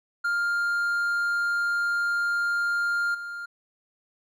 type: tone with level steps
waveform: triangle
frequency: 1402 Hz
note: F6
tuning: 6 cents sharp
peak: -21 / -31 dBFS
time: 0.24-3.46 s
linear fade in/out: 10 ms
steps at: 3.14 s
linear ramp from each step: 10 ms
effects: none